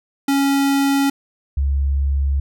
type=tone pair in turn; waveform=square / sine; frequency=277.2 / 69.3 Hz; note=C#4 / C#2; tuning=0 / 0 cents; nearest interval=2 octaves; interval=2400 cents; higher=first; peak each=-15 dBFS; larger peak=neither; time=0.28-1.1 / 1.57-2.4 s; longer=second; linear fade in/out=5 ms; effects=none